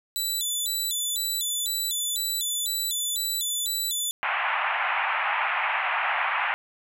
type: tone with vibrato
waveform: 15% pulse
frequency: 3718 Hz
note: A#7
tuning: 5 cents flat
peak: -19 dBFS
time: 0.16-4.11 s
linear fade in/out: 0 ms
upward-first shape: square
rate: 2 Hz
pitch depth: 110 cents each way
type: band-pass noise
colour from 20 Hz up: pink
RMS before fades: -26 dBFS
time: 4.23-6.54 s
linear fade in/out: 0 ms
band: 730 to 2700 Hz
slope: 48 dB/octave
effects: none